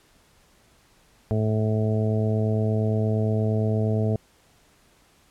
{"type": "harmonic tone", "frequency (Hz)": 108.6, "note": "A2", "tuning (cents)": -22, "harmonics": [1, 2, 3, 4, 5, 6, 7], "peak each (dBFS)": [-22, -27, -36, -29, -37, -32, -44], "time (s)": [1.31, 4.16], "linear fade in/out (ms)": 0, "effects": ["pink hiss -59 dBFS RMS until 5.3 s", "low-pass 12000 Hz 12 dB/octave"]}